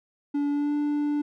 triangle tone with pitch glide, 287.7 to 293.6 Hz, D4 to D4, -36 to 0 cents, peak -21 dBFS, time 0.34-1.22 s, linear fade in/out 10 ms, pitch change +36 cents, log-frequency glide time 0.5-0.74 s, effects none

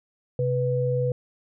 sine tone pair together, 130.82 / 493.9 Hz, C3 / B4, 0 / 0 cents, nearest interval octave + major seventh, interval 2300 cents, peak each -24 dBFS, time 0.39-1.12 s, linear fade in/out 2 ms, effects none

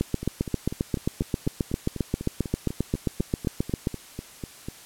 two click trains, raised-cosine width 3 ms, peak -10 / -19 dBFS, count 30 / 19, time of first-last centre 0.01-3.872 / 0.23-4.685 s, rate 7.51 / 4.04 Hz, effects white hiss -47 dBFS RMS until 4.85 s + low-pass 12000 Hz 12 dB/octave

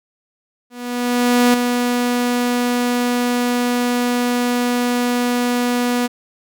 sawtooth tone with ADSR envelope, 244.1 Hz, B3, 20 cents flat, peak -6 dBFS, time 0.7-6.08 s, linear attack 840 ms, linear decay 3 ms, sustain -6 dB, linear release 24 ms, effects none

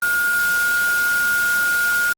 sine tone in noise, 1428 Hz, F6, 38 cents sharp, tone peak -16 dBFS, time 0.02-2.13 s, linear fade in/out 5 ms, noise white, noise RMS -28 dBFS, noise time 0.02-2.13 s, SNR +9 dB, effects Opus 24 kbps

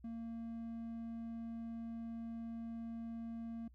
triangle tone, 229.3 Hz, A#3, 28 cents flat, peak -40 dBFS, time 0.04-3.68 s, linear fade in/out 5 ms, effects noise-tail reverb RT60 0.1 s tail -25 dB re dry + added 61 Hz sine -59 dBFS peak until 3.74 s

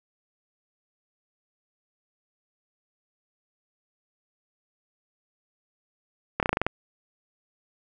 slowing click train, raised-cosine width 0.5 ms, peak -8 dBFS, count 8, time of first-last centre 6.4-6.666 s, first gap 28 ms, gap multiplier 1.1, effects none

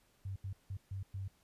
sine tone bursts at uneven times, 96.8 Hz, G2, 21 cents flat, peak -38 dBFS, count 5, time 0.25-0.36 / 0.44-0.53 / 0.7-0.77 / 0.91-1.03 / 1.14-1.28 s, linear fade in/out 5 ms, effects pink hiss -71 dBFS RMS until 1.43 s + resampled to 32000 Hz

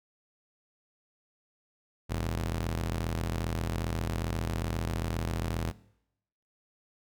sawtooth ring-modulated tone, 82.41 Hz, E2, in tune, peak -23 dBFS, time 2.09-5.72 s, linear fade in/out 20 ms, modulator 23.8 Hz, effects noise-tail reverb RT60 0.8 s tail -20 dB re dry

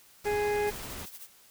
pink noise, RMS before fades -41 dBFS, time 0.24-1.06 s, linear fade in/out 10 ms
harmonic tone, 415.3 Hz, G#4, in tune, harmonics 1 / 2 / 4 / 5 / 6, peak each -27 / -33 / -39 / -41 / -43 dBFS, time 0.25-0.71 s, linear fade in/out 20 ms
blue noise with tremolo, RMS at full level -43 dBFS, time 0.67-1.27 s, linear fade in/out 0 ms, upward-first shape triangle, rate 13 Hz, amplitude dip 80%
effects white hiss -58 dBFS RMS until 1.5 s

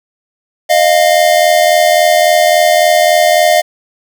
square tone pair together, 616.4 / 700 Hz, D#5 / F5, -16 / +4 cents, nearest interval major second, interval 220 cents, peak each -10 dBFS, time 0.69-3.62 s, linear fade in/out 20 ms, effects 7-bit

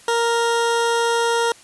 20% pulse tone, 466.2 Hz, A#4, in tune, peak -12 dBFS, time 0.08-1.52 s, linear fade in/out 2 ms, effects white hiss -47 dBFS RMS until 1.63 s + resampled to 24000 Hz

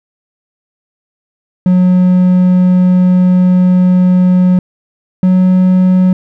triangle tone pair in turn, 182 / 184.33 Hz, F#3 / F#3, -28 / -6 cents, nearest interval unison, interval 22 cents, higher second, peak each -3 dBFS, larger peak neither, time 1.66-4.59 / 5.23-6.13 s, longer first, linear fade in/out 2 ms, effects none

